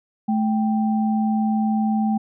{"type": "tone pair together", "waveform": "sine", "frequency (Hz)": [216.5, 784], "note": ["A3", "G5"], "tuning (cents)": [-28, 0], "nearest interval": "octave + minor seventh", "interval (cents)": 2228, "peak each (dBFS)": [-18, -26], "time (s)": [0.28, 2.18], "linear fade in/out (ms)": 10, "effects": []}